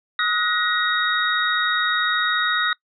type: tone cluster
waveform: sine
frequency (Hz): 1263 / 1458 / 1892 / 3756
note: D#6 / F#6 / A#6 / A#7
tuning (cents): +26 / -26 / +25 / +12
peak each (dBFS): -24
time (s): 0.19-2.73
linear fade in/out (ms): 2
effects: noise-tail reverb RT60 0.1 s tail -24 dB re dry